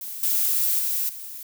violet noise with level steps, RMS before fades -34 / -22 / -25 / -37 dBFS, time 0.01-1.43 s, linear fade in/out 2 ms, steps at 0.23 / 0.79 / 1.09 s, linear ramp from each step 2 ms, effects none

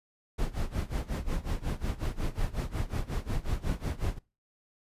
brown noise with tremolo, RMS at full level -28 dBFS, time 0.38-4.19 s, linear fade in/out 10 ms, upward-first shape sine, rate 5.5 Hz, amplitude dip 90%, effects noise-tail reverb RT60 0.3 s tail -21 dB re dry + resampled to 32000 Hz

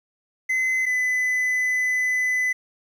triangle tone pair in turn, 2042 / 2007 Hz, C7 / B6, -43 / +27 cents, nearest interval unison, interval 30 cents, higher first, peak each -18 dBFS, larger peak neither, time 0.49-0.86 / 0.86-2.53 s, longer second, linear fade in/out 10 ms, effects 9-bit

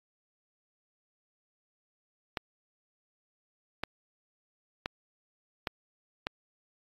clicks, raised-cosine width 0.3 ms, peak -15 dBFS, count 5, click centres 2.372 / 3.836 / 4.859 / 5.672 / 6.269 s, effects AAC 32 kbps

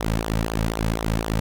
sawtooth tone with flanger, 55 Hz, A1, in tune, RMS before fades -24 dBFS, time 0-1.4 s, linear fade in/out 5 ms, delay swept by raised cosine 0.4 to 2.9 ms, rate 4 Hz, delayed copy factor -0.75, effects none

